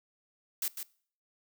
blue noise with echo, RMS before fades -32 dBFS, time 0.62-0.68 s, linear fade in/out 2 ms, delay 150 ms, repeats 1, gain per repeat -7 dB, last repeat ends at 0.83 s, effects noise-tail reverb RT60 0.5 s tail -21 dB re dry

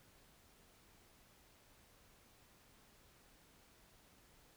silence, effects pink hiss -67 dBFS RMS until 4.56 s

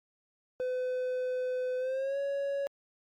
triangle tone with pitch glide, 506 to 558.2 Hz, B4 to C#5, +42 to +12 cents, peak -28 dBFS, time 0.6-2.67 s, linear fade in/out 0 ms, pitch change +170 cents, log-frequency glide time 1.78-2.18 s, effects Opus 48 kbps

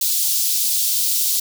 white high-pass noise, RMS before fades -19 dBFS, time 0.01-1.4 s, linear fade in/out 5 ms, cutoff 3700 Hz, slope 24 dB/octave, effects none

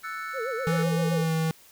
triangle chord, F# minor seventh, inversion third, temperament equal, 1318.5 / 1480 / 1760 / 2217 Hz, E6 / F#6 / A6 / C#7, 0 / 0 / 0 / 0 cents, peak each -33 / -36 / -39 / -39 dBFS, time 0.03-0.84 s, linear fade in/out 20 ms
sine tone with vibrato, 489.7 Hz, B4, 15 cents flat, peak -29 dBFS, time 0.33-1.26 s, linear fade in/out 50 ms, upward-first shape sine, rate 7.8 Hz, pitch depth 180 cents each way
square tone with pitch glide, 165.6 to 160.98 Hz, E3 to E3, +8 to -41 cents, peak -24 dBFS, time 0.67-1.51 s, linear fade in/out 0 ms, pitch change -49 cents, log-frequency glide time 1.12-1.33 s
effects white hiss -54 dBFS RMS until 1.71 s

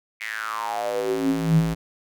square tone with high-pass filter sweep, 55 Hz, A1, in tune, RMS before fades -24 dBFS, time 0.2-1.75 s, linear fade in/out 20 ms, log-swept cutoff 2200 to 110 Hz, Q 7.4, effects none

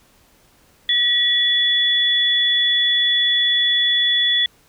sine tone pair together, 1923 / 3421 Hz, B6 / A7, -47 / -49 cents, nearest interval minor seventh, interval 998 cents, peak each -21 / -15 dBFS, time 0.89-4.46 s, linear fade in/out 2 ms, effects pink hiss -55 dBFS RMS until 4.68 s

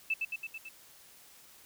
sine tone with echo, 2637 Hz, E7, in tune, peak -27 dBFS, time 0.1-0.14 s, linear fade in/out 5 ms, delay 110 ms, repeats 5, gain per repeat -3 dB, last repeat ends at 0.69 s, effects white hiss -57 dBFS RMS until 1.65 s

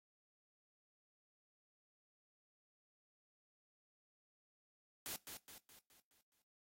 white noise with echo, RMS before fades -45 dBFS, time 5.06-5.16 s, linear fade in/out 0 ms, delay 210 ms, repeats 6, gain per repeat -6 dB, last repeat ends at 6.42 s, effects noise-tail reverb RT60 0.4 s tail -24 dB re dry + AAC 48 kbps

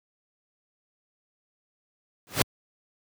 pink noise with exponential growth, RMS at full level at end -17 dBFS, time 2.27-2.42 s, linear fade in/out 0 ms, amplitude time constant 31 ms, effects high-pass 100 Hz 12 dB/octave

